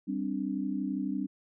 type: chord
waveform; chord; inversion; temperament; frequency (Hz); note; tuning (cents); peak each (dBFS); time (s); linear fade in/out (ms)
sine; G suspended fourth; none; equal; 196 / 261.6 / 293.7; G3 / C4 / D4; 0 / 0 / 0; -34; 0.07-1.27; 20
effects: none